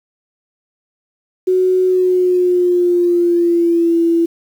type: tone with pitch glide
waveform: sine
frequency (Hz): 370 to 335.4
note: F#4 to E4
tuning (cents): 0 to +30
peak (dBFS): -10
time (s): 1.47-4.26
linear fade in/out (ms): 10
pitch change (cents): -170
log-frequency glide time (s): 1.86-3.95
effects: 7-bit